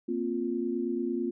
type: chord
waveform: sine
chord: Bb suspended second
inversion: none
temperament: just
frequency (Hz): 233.1 / 262.2 / 349.6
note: Bb3 / C4 / F4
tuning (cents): 0 / +4 / +2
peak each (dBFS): -33 / -33 / -31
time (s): 0.08-1.31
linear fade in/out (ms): 10
effects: none